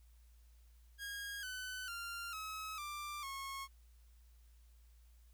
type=tone with pitch steps; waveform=sawtooth; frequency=1634 / 1507.1 / 1390 / 1282 / 1182.4 / 1090.6 Hz; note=G#6 / F#6 / F6 / E6 / D6 / C#6; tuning=-29 / +31 / -9 / -49 / +11 / -29 cents; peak=-39 dBFS; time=0.98-3.68 s; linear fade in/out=50 ms; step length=450 ms; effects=added 58 Hz sine -60 dBFS peak until 5.33 s + white hiss -75 dBFS RMS until 5.33 s